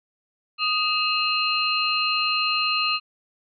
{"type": "tone cluster", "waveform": "sine", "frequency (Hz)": [1242, 2582, 2818, 4155], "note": ["D#6", "E7", "F7", "C8"], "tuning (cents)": [-3, -37, 15, -13], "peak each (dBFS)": [-25, -26, -26, -25], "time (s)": [0.58, 3], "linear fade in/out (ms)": 50, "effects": ["MP3 64 kbps"]}